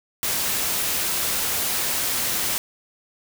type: noise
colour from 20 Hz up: white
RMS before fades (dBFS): -24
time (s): 0.23-2.58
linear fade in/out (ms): 0
effects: none